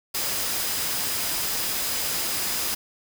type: tone in noise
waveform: sine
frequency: 4978 Hz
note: D#8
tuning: in tune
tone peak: -36 dBFS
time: 0.14-2.75 s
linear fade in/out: 10 ms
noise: white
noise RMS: -27 dBFS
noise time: 0.14-2.75 s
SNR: -12 dB
effects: none